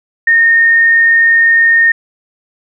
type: tone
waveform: sine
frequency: 1837 Hz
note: A#6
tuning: 26 cents flat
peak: -5 dBFS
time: 0.27-1.92 s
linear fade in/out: 5 ms
effects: none